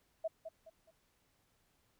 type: tone with echo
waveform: sine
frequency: 648 Hz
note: E5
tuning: 30 cents flat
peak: -33 dBFS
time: 0.24-0.28 s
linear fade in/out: 10 ms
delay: 210 ms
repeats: 3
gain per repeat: -9 dB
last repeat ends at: 0.91 s
effects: pink hiss -75 dBFS RMS until 1.99 s